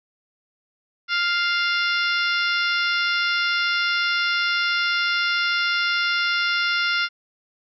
harmonic tone with a mistuned harmonic, 698.5 Hz, F5, in tune, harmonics 2 / 3 / 4 / 5 / 6 / 7 / 8, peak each -22 / -26 / -28 / -30 / -32 / -33 / -34 dBFS, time 1.08-7.09 s, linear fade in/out 50 ms, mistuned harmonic 8, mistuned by -52 cents, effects none

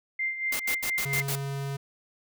sine tone with tremolo, 2093 Hz, C7, in tune, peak -25 dBFS, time 0.19-1.22 s, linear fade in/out 5 ms, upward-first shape sine, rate 4.3 Hz, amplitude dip 65%
white noise bursts, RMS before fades -31 dBFS, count 6, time 0.52-1.356 s, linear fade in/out 5 ms, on 76 ms, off 76 ms
square tone, 138.59 Hz, C#3, in tune, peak -31 dBFS, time 1.05-1.77 s, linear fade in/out 10 ms
effects none

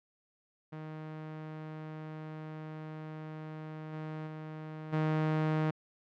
sawtooth tone with level steps, 155.8 Hz, D#3, 3 cents sharp, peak -37 / -34 / -37 / -24 dBFS, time 0.72-5.71 s, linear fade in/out 10 ms, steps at 3.92 / 4.26 / 4.92 s, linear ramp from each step 20 ms, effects low-pass 2000 Hz 12 dB/octave

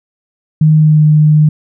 sine tone with pitch glide, 155.1 to 152.35 Hz, D#3 to D#3, -5 to -36 cents, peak -4 dBFS, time 0.61-1.49 s, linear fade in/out 5 ms, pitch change -31 cents, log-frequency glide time 0.76-1.04 s, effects none

